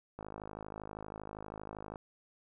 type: click train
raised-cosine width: 1 ms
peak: -29 dBFS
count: 94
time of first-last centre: 0.19-1.958 s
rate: 52.6 Hz
effects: none